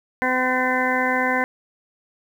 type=harmonic tone; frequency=255.1 Hz; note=C4; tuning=44 cents flat; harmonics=1 / 2 / 3 / 4 / 6 / 7 / 8; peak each=-26 / -26 / -26 / -26 / -26 / -26 / -26 dBFS; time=0.22-1.44 s; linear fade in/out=0 ms; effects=8-bit